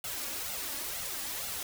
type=noise with flanger; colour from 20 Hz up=white; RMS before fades=-37 dBFS; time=0.04-1.63 s; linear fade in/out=2 ms; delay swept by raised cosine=1.4 to 3.6 ms; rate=2.1 Hz; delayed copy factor=+0.7; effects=none